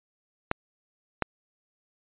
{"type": "clicks", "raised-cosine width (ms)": 0.5, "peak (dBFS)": [-9, -9], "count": 2, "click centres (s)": [0.514, 1.223], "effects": ["resampled to 8000 Hz"]}